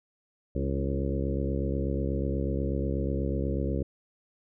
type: harmonic tone with a mistuned harmonic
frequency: 68.2 Hz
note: C#2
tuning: 28 cents flat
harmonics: 1 / 2 / 3 / 4 / 5 / 6 / 7 / 8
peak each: -30 / -33 / -35 / -36 / -37 / -38 / -38 / -39 dBFS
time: 0.55-3.83 s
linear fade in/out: 5 ms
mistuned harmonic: 4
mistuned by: +37 cents
effects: none